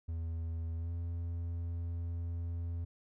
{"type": "tone with pitch glide", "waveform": "triangle", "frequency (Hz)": [82.41, 84.97], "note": ["E2", "F2"], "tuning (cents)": [0, -47], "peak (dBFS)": -33, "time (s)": [0.08, 2.85], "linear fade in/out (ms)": 10, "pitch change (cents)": 53, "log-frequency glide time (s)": [0.77, 0.91], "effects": []}